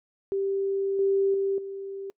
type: tone with level steps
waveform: sine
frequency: 392 Hz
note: G4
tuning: in tune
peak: -24 / -20 / -23 / -33 dBFS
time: 0.32-2.1 s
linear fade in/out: 0 ms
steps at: 0.99 / 1.34 / 1.58 s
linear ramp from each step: 2 ms
effects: noise-tail reverb RT60 0.1 s tail -24 dB re dry